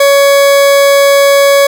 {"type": "tone", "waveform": "40% pulse", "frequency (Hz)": 560, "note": "C#5", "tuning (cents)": 18, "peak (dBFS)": -3, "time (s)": [0, 1.67], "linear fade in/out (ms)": 5, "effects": []}